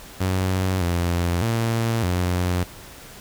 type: tone with pitch steps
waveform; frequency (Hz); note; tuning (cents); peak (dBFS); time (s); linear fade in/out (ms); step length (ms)
sawtooth; 93.7 / 86.7 / 114.7 / 89.6; F#2 / F2 / A#2 / F2; +22 / -12 / -28 / +45; -16; 0.2-2.64; 10; 610
effects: pink hiss -42 dBFS RMS until 3.2 s